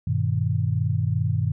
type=chord; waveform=sine; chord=G augmented; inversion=none; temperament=equal with one note detuned; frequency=98 / 120.72 / 155.56 Hz; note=G2 / B2 / D#3; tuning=0 / -39 / 0 cents; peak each=-24 / -24 / -26 dBFS; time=0.07-1.52 s; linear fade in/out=5 ms; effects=none